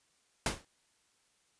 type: noise with exponential decay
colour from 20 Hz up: pink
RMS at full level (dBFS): -27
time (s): 0.46-0.65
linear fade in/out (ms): 2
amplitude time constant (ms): 41
effects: white hiss -72 dBFS RMS until 1.59 s + resampled to 22050 Hz